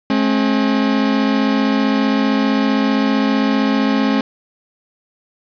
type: tone pair together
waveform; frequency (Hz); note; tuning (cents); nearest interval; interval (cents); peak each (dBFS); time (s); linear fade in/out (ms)
40% pulse; 213.2 / 268.6; G#3 / C4; +46 / +46; major third; 400; -16 / -15; 0.1-4.21; 2
effects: resampled to 11025 Hz + 7-bit